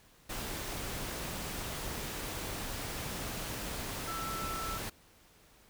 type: tone in noise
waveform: sine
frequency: 1327 Hz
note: E6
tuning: 11 cents sharp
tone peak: -38 dBFS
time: 4.07-4.78 s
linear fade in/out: 10 ms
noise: pink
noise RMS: -39 dBFS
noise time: 0.29-4.9 s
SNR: -2 dB
effects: pink hiss -62 dBFS RMS until 5.69 s